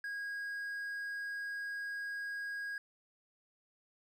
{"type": "tone", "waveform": "triangle", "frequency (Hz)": 1640, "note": "G#6", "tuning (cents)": -22, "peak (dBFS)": -36, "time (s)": [0.04, 2.78], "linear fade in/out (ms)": 2, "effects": []}